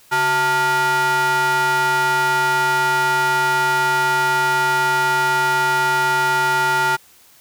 square ring-modulated tone, 258 Hz, C4, 24 cents flat, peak -13 dBFS, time 0.11-6.97 s, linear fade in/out 20 ms, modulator 1150 Hz, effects white hiss -50 dBFS RMS until 7.4 s

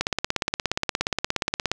click train, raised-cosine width 0.2 ms, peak -5 dBFS, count 30, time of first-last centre 0.01-1.716 s, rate 17 Hz, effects none

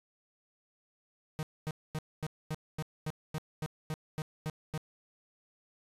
45% pulse tone bursts, 155.5 Hz, D#3, 1 cent flat, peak -33 dBFS, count 13, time 1.39-4.777 s, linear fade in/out 0 ms, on 39 ms, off 240 ms, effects resampled to 32000 Hz

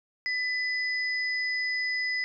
sine tone pair together, 2000 / 5015 Hz, B6 / D#8, +21 / +13 cents, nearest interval octave + major third, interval 1592 cents, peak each -27 / -35 dBFS, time 0.26-2.24 s, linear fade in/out 0 ms, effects none

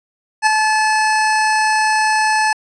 25% pulse tone with ADSR envelope, 865 Hz, A5, 30 cents flat, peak -4 dBFS, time 0.42-2.53 s, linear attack 45 ms, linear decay 10 ms, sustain -5 dB, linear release 4 ms, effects resampled to 22050 Hz

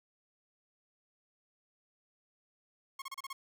sawtooth tone bursts, 1085 Hz, C#6, 37 cents flat, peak -36 dBFS, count 6, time 2.99-3.33 s, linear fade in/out 5 ms, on 30 ms, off 32 ms, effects none

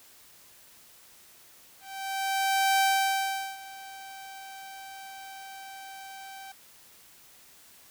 sawtooth tone with ADSR envelope, 777 Hz, G5, 16 cents flat, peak -17 dBFS, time 1.8-6.52 s, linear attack 1000 ms, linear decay 770 ms, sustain -21 dB, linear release 5 ms, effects white hiss -55 dBFS RMS until 7.9 s

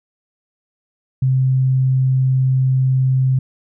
sine tone, 130.81 Hz, C3, in tune, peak -12 dBFS, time 1.22-3.39 s, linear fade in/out 5 ms, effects none

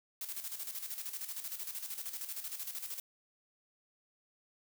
blue noise with tremolo, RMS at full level -40 dBFS, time 0.21-3 s, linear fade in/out 2 ms, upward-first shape square, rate 13 Hz, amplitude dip 60%, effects none

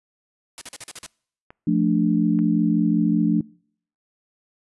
white noise bursts, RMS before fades -35 dBFS, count 7, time 0.58-1.063 s, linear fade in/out 0 ms, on 33 ms, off 42 ms
clicks, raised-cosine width 0.5 ms, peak -27 dBFS, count 2, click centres 1.505 / 2.39 s
sine chord, D minor, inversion first, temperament equal, 174.61 / 220 / 293.7 Hz, F3 / A3 / D4, 0 / 0 / 0 cents, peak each -21 dBFS, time 1.67-3.41 s, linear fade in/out 5 ms
effects noise-tail reverb RT60 0.6 s tail -26 dB re dry + resampled to 24000 Hz

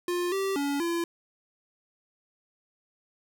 square tone with pitch steps, 352.9 / 388.8 / 283.3 / 339.6 Hz, F4 / G4 / C#4 / F4, +18 / -14 / +38 / -48 cents, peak -27 dBFS, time 0.08-1.04 s, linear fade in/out 2 ms, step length 240 ms, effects 10-bit

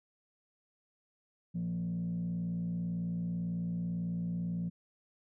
sine tone with frequency modulation, 173.1 Hz, F3, 15 cents flat, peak -31 dBFS, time 1.54-4.7 s, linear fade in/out 20 ms, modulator 58.1 Hz, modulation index 0.56, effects tanh soft clip ceiling -29 dBFS

